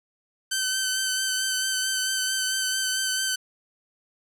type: tone with vibrato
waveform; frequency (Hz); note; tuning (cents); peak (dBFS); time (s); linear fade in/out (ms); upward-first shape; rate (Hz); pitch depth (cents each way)
10% pulse; 1534; G6; -38; -15; 0.51-3.36; 10; sine; 4.5; 18
effects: none